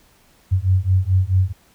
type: beating tone pair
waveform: sine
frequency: 91.4 / 96 Hz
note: F#2 / G2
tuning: -21 / -36 cents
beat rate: 4.6 Hz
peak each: -17 dBFS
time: 0.51-1.53 s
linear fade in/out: 20 ms
effects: pink hiss -55 dBFS RMS until 1.74 s